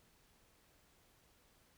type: silence
effects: pink hiss -70 dBFS RMS until 1.77 s